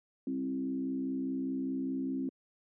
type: tone with frequency modulation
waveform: sine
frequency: 265.8 Hz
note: C4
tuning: 27 cents sharp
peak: -31 dBFS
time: 0.27-2.29 s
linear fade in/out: 2 ms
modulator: 64.9 Hz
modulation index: 0.77
effects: high-pass 150 Hz 12 dB/octave